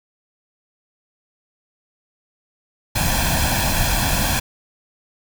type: noise with comb filter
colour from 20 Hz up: pink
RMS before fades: -19 dBFS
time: 2.95-4.4 s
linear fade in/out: 10 ms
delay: 1.2 ms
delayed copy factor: +0.75
effects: none